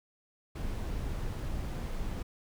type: noise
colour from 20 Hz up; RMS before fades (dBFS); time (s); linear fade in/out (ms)
brown; -35; 0.55-2.23; 10
effects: none